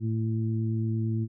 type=harmonic tone; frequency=111.4 Hz; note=A2; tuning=22 cents sharp; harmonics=1 / 2 / 3; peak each=-26 / -32 / -36 dBFS; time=0-1.28 s; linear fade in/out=50 ms; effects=none